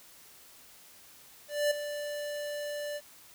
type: tone with ADSR envelope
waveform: square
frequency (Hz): 587.3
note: D5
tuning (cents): 0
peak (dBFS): -24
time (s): 1.48-3.01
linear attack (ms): 230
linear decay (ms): 7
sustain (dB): -11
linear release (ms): 47
effects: white hiss -55 dBFS RMS until 3.34 s